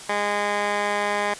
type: tone with band-pass filter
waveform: 15% pulse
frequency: 205.4 Hz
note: G#3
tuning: 19 cents flat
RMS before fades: -24 dBFS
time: 0.09-1.34 s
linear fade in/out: 5 ms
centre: 1400 Hz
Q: 1.4
effects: white hiss -39 dBFS RMS until 1.39 s + resampled to 22050 Hz